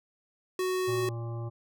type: tone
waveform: square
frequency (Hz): 370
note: F#4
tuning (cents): 0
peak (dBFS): -28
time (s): 0.59-1.09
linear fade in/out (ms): 2
type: harmonic tone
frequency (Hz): 116.6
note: A#2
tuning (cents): +1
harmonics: 1 / 3 / 5 / 7 / 9 / 10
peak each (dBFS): -33 / -43 / -47 / -50 / -52 / -53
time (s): 0.87-1.5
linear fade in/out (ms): 20
effects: none